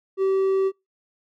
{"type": "tone with hard clipping", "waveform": "sine", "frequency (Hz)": 385, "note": "G4", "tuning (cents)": -31, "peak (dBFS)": -19, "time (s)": [0.17, 0.72], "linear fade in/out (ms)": 50, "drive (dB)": 3, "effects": ["noise-tail reverb RT60 0.2 s tail -24 dB re dry"]}